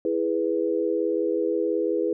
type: chord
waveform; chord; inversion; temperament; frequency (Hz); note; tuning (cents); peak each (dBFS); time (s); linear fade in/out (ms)
sine; E major; none; equal; 329.6 / 415.3 / 493.9; E4 / G#4 / B4; 0 / 0 / 0; -26; 0.05-2.13; 2
effects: none